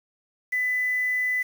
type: tone with quantisation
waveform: sine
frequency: 2000 Hz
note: B6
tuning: 21 cents sharp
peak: -22 dBFS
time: 0.52-1.43 s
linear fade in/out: 10 ms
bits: 7
effects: none